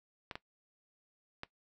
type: clicks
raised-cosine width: 0.3 ms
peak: -24 dBFS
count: 3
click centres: 0.312 / 0.355 / 1.434 s
effects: noise-tail reverb RT60 0.1 s tail -18 dB re dry